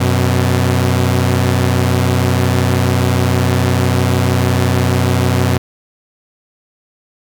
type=tone pair together; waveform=sawtooth; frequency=92.23 / 125.1 Hz; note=F#2 / B2; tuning=-5 / +23 cents; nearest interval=perfect fourth; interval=528 cents; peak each=-10 dBFS; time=0-5.58 s; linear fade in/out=10 ms; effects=none